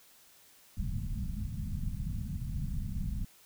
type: low-pass noise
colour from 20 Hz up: pink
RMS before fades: -35 dBFS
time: 0.77-3.25 s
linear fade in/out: 5 ms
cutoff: 210 Hz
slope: 48 dB/octave
effects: white hiss -60 dBFS RMS until 3.45 s